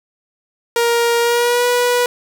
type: tone with pitch glide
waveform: sawtooth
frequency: 469.9 to 488.4 Hz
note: A#4 to B4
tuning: +14 to -19 cents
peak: -9 dBFS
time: 0.76-2.06 s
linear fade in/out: 2 ms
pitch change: +67 cents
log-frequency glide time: 1.2-1.66 s
effects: none